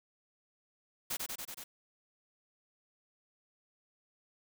white noise with echo, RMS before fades -36 dBFS, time 1.1-1.17 s, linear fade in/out 10 ms, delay 94 ms, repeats 5, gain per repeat -2 dB, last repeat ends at 1.64 s, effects none

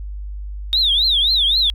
triangle tone with vibrato, 3660 Hz, A#7, 32 cents flat, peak -10 dBFS, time 0.73-1.7 s, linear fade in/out 0 ms, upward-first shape triangle, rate 3.8 Hz, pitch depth 260 cents each way, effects tanh soft clip ceiling -11 dBFS + added 50 Hz sine -26 dBFS peak until 1.74 s

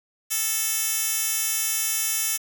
10% pulse tone with high-pass filter, 440 Hz, A4, in tune, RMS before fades -25 dBFS, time 0.3-2.38 s, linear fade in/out 20 ms, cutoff 6400 Hz, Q 0.56, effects 7-bit

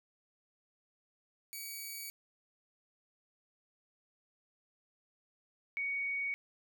5% pulse / sine tone pair in turn, 2269 / 2238 Hz, C#7 / C#7, +40 / +16 cents, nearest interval unison, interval 24 cents, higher first, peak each -32 / -33 dBFS, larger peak first, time 1.53-2.1 / 5.77-6.34 s, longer neither, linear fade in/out 0 ms, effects none

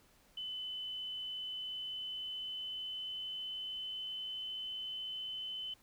sine tone with pitch glide, 3019 to 3038 Hz, F#7 to F#7, +34 to +45 cents, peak -39 dBFS, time 0.37-5.74 s, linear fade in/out 5 ms, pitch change +11 cents, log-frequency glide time 1.39-4.36 s, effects pink hiss -67 dBFS RMS until 5.82 s

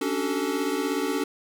square chord, D major seventh, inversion third, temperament equal with one note detuned, 277.2 / 293.7 / 379.5 / 440 Hz, C#4 / D4 / F#4 / A4, 0 / 0 / +44 / 0 cents, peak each -31 dBFS, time 0.01-1.24 s, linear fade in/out 5 ms, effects none

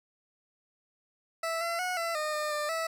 20% pulse tone with pitch steps, 658 / 677 / 730 / 671 / 611 / 605 / 597 / 653 Hz, E5 / E5 / F#5 / E5 / D#5 / D#5 / D5 / E5, -3 / +46 / -24 / +31 / -32 / -49 / +28 / -17 cents, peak -25 dBFS, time 1.43-2.87 s, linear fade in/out 5 ms, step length 180 ms, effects low-pass 12000 Hz 12 dB/octave + 10-bit

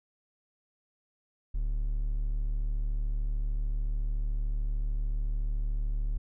triangle tone, 36.79 Hz, D1, 4 cents sharp, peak -25 dBFS, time 1.54-6.18 s, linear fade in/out 10 ms, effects none

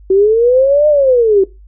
sine linear two-way sweep, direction up then down, 373.2 to 609 to 373.2 Hz, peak -6 dBFS, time 0.1-1.44 s, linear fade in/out 5 ms, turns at 0.88 s, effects noise-tail reverb RT60 0.2 s tail -17 dB re dry + added 50 Hz sine -36 dBFS peak until 1.67 s

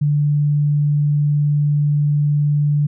sine tone, 146.83 Hz, D3, in tune, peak -13 dBFS, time 0.01-2.87 s, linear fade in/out 10 ms, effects none

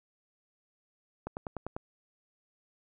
click train, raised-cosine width 1 ms, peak -22 dBFS, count 6, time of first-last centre 1.27-1.765 s, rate 10.1 Hz, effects none

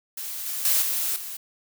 blue noise with level steps, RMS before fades -33 / -30 / -21 / -26 / -35 dBFS, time 0.17-1.37 s, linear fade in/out 5 ms, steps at 0.46 / 0.65 / 0.82 / 1.16 s, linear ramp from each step 2 ms, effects none

